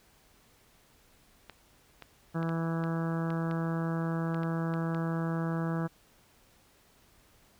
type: clicks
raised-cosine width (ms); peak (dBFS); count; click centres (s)
0.3; -28; 11; 1.497 / 2.023 / 2.429 / 2.492 / 2.839 / 3.304 / 3.512 / 4.345 / 4.433 / 4.739 / 4.947
type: harmonic tone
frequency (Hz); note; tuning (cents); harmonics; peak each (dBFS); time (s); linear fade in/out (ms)
164.81; E3; 0; 1 / 2 / 3 / 4 / 5 / 6 / 7 / 8 / 9 / 10; -30 / -37 / -41 / -43 / -46 / -46 / -46 / -45 / -48 / -48; 2.34-5.88; 20
effects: pink hiss -63 dBFS RMS until 7.59 s